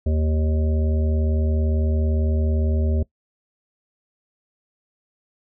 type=harmonic tone; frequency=77.78 Hz; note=D#2; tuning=in tune; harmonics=1 / 3 / 5 / 7 / 8; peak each=-18 / -28 / -32 / -35 / -36 dBFS; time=0.06-3.03 s; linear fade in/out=5 ms; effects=noise-tail reverb RT60 0.1 s tail -21 dB re dry